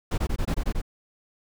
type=noise bursts; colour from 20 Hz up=brown; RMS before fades=-25 dBFS; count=8; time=0.11-0.817 s; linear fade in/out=10 ms; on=70 ms; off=21 ms; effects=none